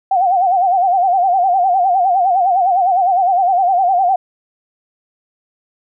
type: tone with vibrato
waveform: sine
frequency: 740 Hz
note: F#5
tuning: in tune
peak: -10 dBFS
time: 0.11-4.16 s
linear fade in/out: 5 ms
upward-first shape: sine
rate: 9.8 Hz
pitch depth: 110 cents each way
effects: none